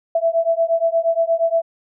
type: beating tone pair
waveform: sine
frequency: 659.3 / 667.8 Hz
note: E5 / E5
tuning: 0 / +22 cents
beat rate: 8.5 Hz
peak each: -18 dBFS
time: 0.15-1.62 s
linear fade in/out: 5 ms
effects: none